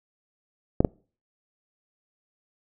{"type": "clicks", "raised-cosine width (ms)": 2, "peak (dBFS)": -5, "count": 2, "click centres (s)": [0.805, 0.848], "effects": ["noise-tail reverb RT60 0.4 s tail -26 dB re dry"]}